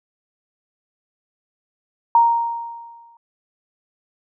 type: tone with exponential decay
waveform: sine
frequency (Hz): 932.3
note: A#5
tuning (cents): 0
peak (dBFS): -8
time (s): 2.15-3.17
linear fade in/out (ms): 2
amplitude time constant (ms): 220
effects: none